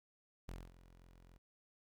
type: tone with ADSR envelope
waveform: sawtooth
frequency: 43.65 Hz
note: F1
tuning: in tune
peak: -40 dBFS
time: 0.48-1.38 s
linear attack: 10 ms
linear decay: 220 ms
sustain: -16 dB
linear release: 4 ms
effects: 13-bit